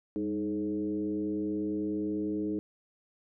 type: tone with frequency modulation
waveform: sine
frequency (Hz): 312.4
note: D#4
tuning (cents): +7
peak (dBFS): -29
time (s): 0.16-2.59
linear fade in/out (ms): 0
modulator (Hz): 111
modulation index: 0.94
effects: none